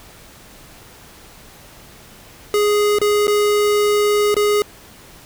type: tone with dropouts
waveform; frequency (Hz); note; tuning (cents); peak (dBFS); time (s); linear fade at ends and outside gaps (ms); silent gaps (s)
square; 415.3; G#4; 0; -14; 2.54-4.62; 1; 2.986-3.015 / 3.27-3.279 / 4.343-4.366
effects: pink hiss -43 dBFS RMS until 5.25 s